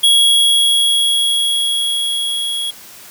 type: tone with level ramp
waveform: square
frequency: 3322 Hz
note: G#7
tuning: in tune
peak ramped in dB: -8 to -19 dBFS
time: 0.03-2.71 s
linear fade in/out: 10 ms
effects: white hiss -38 dBFS RMS until 3.1 s + high-pass 60 Hz 12 dB/octave